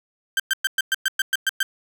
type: tone bursts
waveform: 30% pulse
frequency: 1568 Hz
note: G6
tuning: in tune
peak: -15 dBFS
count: 10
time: 0.37-1.63 s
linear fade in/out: 2 ms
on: 27 ms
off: 110 ms
effects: none